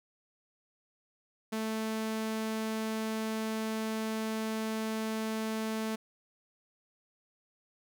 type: tone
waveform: sawtooth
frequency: 220 Hz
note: A3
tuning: in tune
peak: -28 dBFS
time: 1.52-5.96 s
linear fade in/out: 10 ms
effects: none